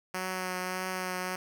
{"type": "tone with vibrato", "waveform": "5% pulse", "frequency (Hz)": 184.5, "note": "F#3", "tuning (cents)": -5, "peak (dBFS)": -21, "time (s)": [0.14, 1.36], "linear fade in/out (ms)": 5, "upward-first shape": "triangle", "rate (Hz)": 1.7, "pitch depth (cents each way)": 18, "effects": []}